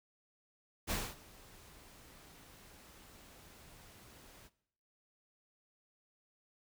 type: noise with ADSR envelope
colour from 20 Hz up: pink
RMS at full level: -35 dBFS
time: 0.87-4.5 s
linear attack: 37 ms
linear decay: 240 ms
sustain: -23 dB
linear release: 41 ms
effects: noise-tail reverb RT60 0.7 s tail -19 dB re dry